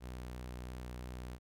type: tone with vibrato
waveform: sawtooth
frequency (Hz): 61.9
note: B1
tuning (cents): +5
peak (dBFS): -39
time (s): 0-1.39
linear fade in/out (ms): 50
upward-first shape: square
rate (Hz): 3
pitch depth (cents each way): 10
effects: none